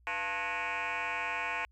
sine tone with frequency modulation, 1664 Hz, G#6, 3 cents sharp, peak -30 dBFS, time 0.07-1.65 s, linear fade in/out 0 ms, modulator 195 Hz, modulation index 4.9, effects tanh soft clip ceiling -29 dBFS + added 60 Hz sine -60 dBFS peak until 1.71 s

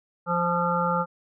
harmonic tone with a mistuned harmonic, 174.1 Hz, F3, 5 cents flat, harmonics 1 / 3 / 5 / 7 / 8, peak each -28 / -28 / -28 / -28 / -28 dBFS, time 0.26-1.06 s, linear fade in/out 50 ms, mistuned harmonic 8, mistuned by -34 cents, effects none

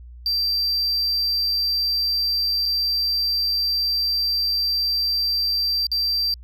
triangle tone with dropouts, 4699 Hz, D8, in tune, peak -18 dBFS, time 0.26-6.34 s, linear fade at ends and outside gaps 1 ms, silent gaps 2.656-2.659 / 5.868-5.916 s, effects added 60 Hz sine -38 dBFS peak until 6.43 s

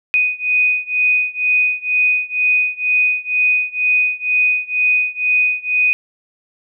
sine beating tone pair, 2489 / 2491.1 Hz, D#7 / D#7, 0 / +1 cents, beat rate 2.1 Hz, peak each -16 / -17 dBFS, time 0.14-5.93 s, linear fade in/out 0 ms, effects none

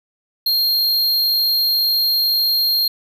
square tone, 4217 Hz, C8, 13 cents sharp, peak -15 dBFS, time 0.46-2.88 s, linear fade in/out 5 ms, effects none

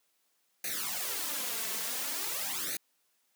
white noise with flanger, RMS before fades -35 dBFS, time 0.64-2.77 s, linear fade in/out 2 ms, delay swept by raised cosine 0.47 to 4.57 ms, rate 0.47 Hz, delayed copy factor +0.9, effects white hiss -74 dBFS RMS until 3.35 s + high-pass 200 Hz 12 dB/octave

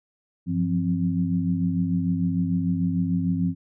sine tone cluster, 98 / 173.9 / 180.6 / 263.9 Hz, G2 / F3 / F#3 / C4, 0 / -7 / -42 / +15 cents, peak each -30 / -23 / -31 / -27 dBFS, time 0.46-3.55 s, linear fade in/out 50 ms, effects none

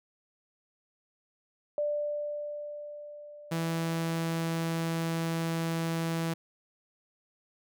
sine tone with exponential decay, 590 Hz, D5, 8 cents sharp, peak -26 dBFS, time 1.78-5.19 s, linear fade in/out 1 ms, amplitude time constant 740 ms
sawtooth tone, 164.81 Hz, E3, in tune, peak -25 dBFS, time 3.51-6.34 s, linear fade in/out 10 ms
effects none

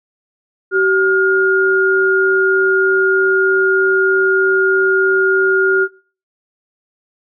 sine tone pair together, 382.2 / 1421 Hz, G4 / F6, -44 / +30 cents, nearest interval octave + major seventh, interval 2274 cents, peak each -13 / -13 dBFS, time 0.71-5.88 s, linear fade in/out 50 ms, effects noise-tail reverb RT60 0.4 s tail -21 dB re dry

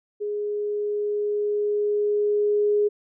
sine tone with level ramp, 415.3 Hz, G#4, in tune, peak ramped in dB -25 to -17 dBFS, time 0.2-2.89 s, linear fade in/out 20 ms, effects none

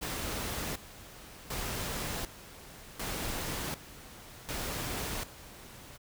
pink noise with tremolo, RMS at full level -36 dBFS, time 0.01-5.98 s, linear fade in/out 20 ms, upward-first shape square, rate 0.67 Hz, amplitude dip 80%, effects none

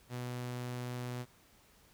sawtooth tone, 123.47 Hz, B2, in tune, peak -34 dBFS, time 0.09-1.26 s, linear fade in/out 50 ms, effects pink hiss -64 dBFS RMS until 1.93 s

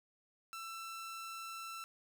sawtooth tone, 1336 Hz, E6, 23 cents sharp, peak -40 dBFS, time 0.53-1.84 s, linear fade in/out 0 ms, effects none

